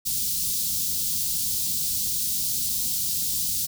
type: band-stop noise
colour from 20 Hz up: white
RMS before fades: -26 dBFS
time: 0.05-3.67 s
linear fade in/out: 20 ms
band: 220 to 4000 Hz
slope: 24 dB/octave
effects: none